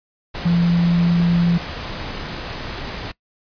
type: tone in noise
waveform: sine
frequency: 171.9 Hz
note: F3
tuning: 27 cents flat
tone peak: -13 dBFS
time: 0.45-1.58 s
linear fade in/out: 10 ms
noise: pink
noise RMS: -29 dBFS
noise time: 0.34-3.12 s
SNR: +13 dB
effects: noise-tail reverb RT60 0.1 s tail -21 dB re dry + resampled to 11025 Hz